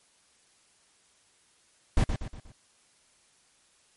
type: noise with echo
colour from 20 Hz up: brown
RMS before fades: -21 dBFS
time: 1.97-2.04 s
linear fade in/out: 2 ms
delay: 120 ms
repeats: 4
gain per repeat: -7 dB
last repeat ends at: 2.52 s
effects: white hiss -64 dBFS RMS until 3.96 s + MP3 48 kbps